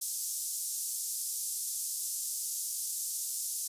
white band-pass noise, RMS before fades -36 dBFS, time 0.01-3.68 s, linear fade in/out 10 ms, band 5700 to 12000 Hz, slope 24 dB/octave, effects resampled to 32000 Hz

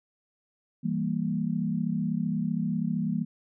sine chord, E diminished, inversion none, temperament equal with one note detuned, 164.81 / 197.48 / 233.1 Hz, E3 / G3 / Bb3, 0 / +13 / 0 cents, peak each -30 dBFS, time 0.83-3.25 s, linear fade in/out 20 ms, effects none

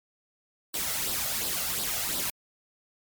white noise with flanger, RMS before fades -30 dBFS, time 0.74-2.3 s, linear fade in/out 2 ms, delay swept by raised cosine 0.22 to 1.52 ms, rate 2.8 Hz, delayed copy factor +0.6, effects MP3 96 kbps

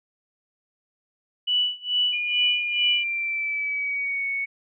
sine tone with tremolo, 2960 Hz, F#7, in tune, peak -18 dBFS, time 1.47-3.04 s, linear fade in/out 10 ms, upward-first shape sine, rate 2.3 Hz, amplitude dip 95%
sine tone with pitch glide, 2434 to 2219 Hz, D#7 to C#7, -39 to +1 cents, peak -24 dBFS, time 2.12-4.46 s, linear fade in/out 20 ms, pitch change -160 cents, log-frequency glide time 2.58-4.27 s
effects none

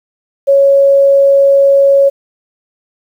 sine tone, 554 Hz, C#5, 1 cent flat, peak -4 dBFS, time 0.47-2.1 s, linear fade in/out 20 ms, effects 7-bit

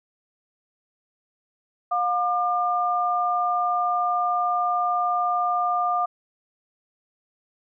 sine tone pair together, 713.5 / 1200 Hz, F5 / D6, +37 / +37 cents, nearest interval major sixth, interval 900 cents, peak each -23 dBFS, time 1.91-6.06 s, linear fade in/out 10 ms, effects none

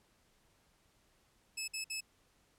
15% pulse tone bursts, 2600 Hz, E7, 24 cents flat, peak -30 dBFS, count 3, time 1.57-2.008 s, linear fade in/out 10 ms, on 110 ms, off 54 ms, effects pink hiss -71 dBFS RMS until 2.58 s + low-pass 12000 Hz 12 dB/octave

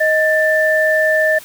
sine tone pair together, 626 / 1772.9 Hz, D#5 / A6, +10 / +13 cents, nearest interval octave + tritone, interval 1803 cents, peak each -14 dBFS, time 0-1.39 s, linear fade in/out 10 ms, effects white hiss -38 dBFS RMS until 1.44 s

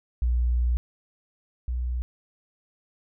sine tone pair in turn, 60.3 / 61.42 Hz, B1 / B1, -41 / -9 cents, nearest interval unison, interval 32 cents, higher second, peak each -20 / -25 dBFS, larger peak first, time 0.22-0.77 / 1.68-2.02 s, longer first, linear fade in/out 0 ms, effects none

